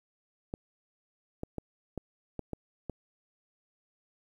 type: clicks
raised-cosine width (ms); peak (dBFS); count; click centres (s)
2; -22; 7; 0.539 / 1.434 / 1.583 / 1.977 / 2.393 / 2.533 / 2.897
effects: 10-bit